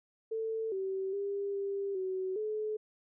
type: tone with pitch steps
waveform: sine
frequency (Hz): 445.2 / 383.4 / 400.4 / 396.9 / 375.6 / 428.7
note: A4 / G4 / G4 / G4 / F#4 / A4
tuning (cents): +20 / -38 / +37 / +22 / +26 / -45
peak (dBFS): -32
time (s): 0.31-2.77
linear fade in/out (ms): 10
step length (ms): 410
effects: none